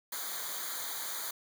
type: noise with comb filter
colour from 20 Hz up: white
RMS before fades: -38 dBFS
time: 0.12-1.31 s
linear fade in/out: 5 ms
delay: 0.37 ms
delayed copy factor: -1
effects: none